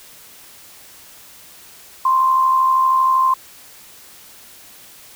sine tone with amplitude modulation, 1046.5 Hz, C6, in tune, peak -10 dBFS, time 2.05-3.34 s, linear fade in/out 5 ms, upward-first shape sine, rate 72.7 Hz, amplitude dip 40%, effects white hiss -43 dBFS RMS until 5.15 s

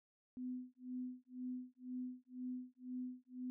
sine tone with tremolo, 252 Hz, B3, 35 cents sharp, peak -40 dBFS, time 0.37-3.5 s, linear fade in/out 0 ms, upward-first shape sine, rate 2 Hz, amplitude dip 100%, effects none

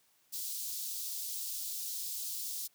white high-pass noise, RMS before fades -39 dBFS, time 0.32-2.68 s, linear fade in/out 20 ms, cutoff 4000 Hz, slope 24 dB/octave, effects white hiss -70 dBFS RMS until 2.74 s + high-pass 80 Hz 12 dB/octave

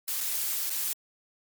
blue noise with dropouts, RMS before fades -30 dBFS, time 0.08-0.93 s, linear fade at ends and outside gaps 0 ms, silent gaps 0.206-0.21 / 0.696-0.703 s, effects MP3 96 kbps

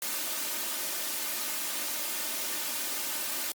white noise with comb filter, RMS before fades -33 dBFS, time 0.02-3.52 s, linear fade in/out 2 ms, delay 3.3 ms, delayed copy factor +0.6, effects high-pass 200 Hz 12 dB/octave + Opus 48 kbps

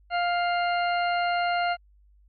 harmonic tone, 701 Hz, F5, 6 cents sharp, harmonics 1 / 2 / 3 / 4 / 6, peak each -24 / -30 / -34 / -36 / -40 dBFS, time 0.1-1.77 s, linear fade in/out 50 ms, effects added 50 Hz sine -55 dBFS peak until 2.28 s + AAC 64 kbps

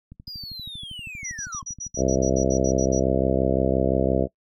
click train, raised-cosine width 5 ms, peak -29 dBFS, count 30, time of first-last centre 0.12-2.422 s, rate 12.6 Hz
triangle linear sweep, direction down, 4978 to 1038 Hz, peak -33 dBFS, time 0.27-1.62 s, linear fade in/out 5 ms
sine tone bursts, 5830 Hz, F#8, 26 cents flat, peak -29 dBFS, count 13, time 1.24-2.999 s, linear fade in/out 10 ms, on 79 ms, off 61 ms
harmonic tone, 65.8 Hz, C2, 10 cents sharp, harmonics 1 / 2 / 3 / 4 / 5 / 6 / 7 / 8 / 9 / 10, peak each -28 / -28 / -28 / -28 / -28 / -28 / -28 / -28 / -28 / -28 dBFS, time 1.96-4.28 s, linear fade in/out 50 ms
effects noise-tail reverb RT60 0.1 s tail -21 dB re dry

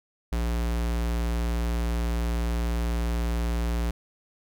square tone, 58.27 Hz, A#1, in tune, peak -25 dBFS, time 0.32-3.91 s, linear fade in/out 5 ms, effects none

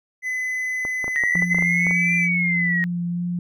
triangle tone, 2018 Hz, B6, 37 cents sharp, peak -21 dBFS, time 0.22-2.29 s, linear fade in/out 50 ms
clicks, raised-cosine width 1 ms, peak -18 dBFS, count 11, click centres 0.851 / 1.043 / 1.08 / 1.237 / 1.355 / 1.423 / 1.546 / 1.586 / 1.624 / 1.868 / 1.91 s
sine exponential two-way sweep, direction up then down, 1870 to 2375 to 1870 Hz, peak -19 dBFS, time 1.16-2.84 s, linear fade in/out 0 ms, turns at 2.15 s
sine tone with vibrato, 174.61 Hz, F3, in tune, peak -22 dBFS, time 1.35-3.39 s, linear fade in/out 2 ms, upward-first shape sine, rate 2.2 Hz, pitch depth 13 cents each way
effects none

